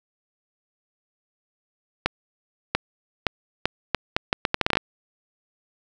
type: accelerating click train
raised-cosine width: 0.3 ms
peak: -3 dBFS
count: 15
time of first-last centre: 2.06-4.771 s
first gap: 690 ms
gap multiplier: 0.75
effects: none